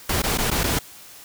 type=noise with dropouts; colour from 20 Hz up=pink; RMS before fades=-22 dBFS; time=0.09-0.79 s; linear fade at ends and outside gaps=5 ms; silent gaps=0.221-0.236 / 0.376-0.384 / 0.504-0.512 / 0.635-0.639 s; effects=white hiss -44 dBFS RMS until 1.24 s